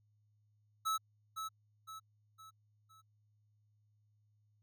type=tone with echo; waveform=square; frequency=1300 Hz; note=E6; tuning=24 cents flat; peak=-33 dBFS; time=0.85-0.98 s; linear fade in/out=20 ms; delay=510 ms; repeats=4; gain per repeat=-7 dB; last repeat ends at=3.02 s; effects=added 105 Hz sine -70 dBFS peak until 4.62 s